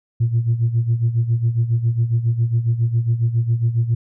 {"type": "tone with tremolo", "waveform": "sine", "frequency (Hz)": 116.54, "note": "A#2", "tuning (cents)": 0, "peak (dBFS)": -11, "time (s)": [0.2, 3.95], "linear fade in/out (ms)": 10, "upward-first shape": "sine", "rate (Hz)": 7.3, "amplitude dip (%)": 75, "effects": ["tanh soft clip ceiling -10 dBFS"]}